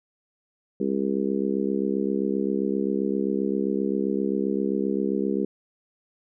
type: harmonic tone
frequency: 67.6 Hz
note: C#2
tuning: 43 cents flat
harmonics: 3 / 4 / 5 / 6 / 7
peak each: -27 / -29 / -29 / -28 / -33 dBFS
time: 0.8-5.45 s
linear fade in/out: 5 ms
effects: none